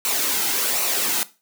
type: noise with flanger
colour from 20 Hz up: white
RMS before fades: -22 dBFS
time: 0.05-1.23 s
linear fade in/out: 0 ms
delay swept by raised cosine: 0.59 to 1.79 ms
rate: 1.3 Hz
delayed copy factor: -0.5
effects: noise-tail reverb RT60 0.3 s tail -17 dB re dry + high-pass 200 Hz 12 dB/octave